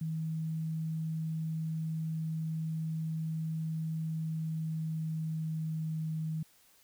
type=tone with pitch glide; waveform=sine; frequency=159.8 to 158.24 Hz; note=D#3 to D#3; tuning=+47 to +30 cents; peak=-32 dBFS; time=0.01-6.43 s; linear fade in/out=5 ms; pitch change=-17 cents; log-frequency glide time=4.12-6.11 s; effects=white hiss -64 dBFS RMS until 6.83 s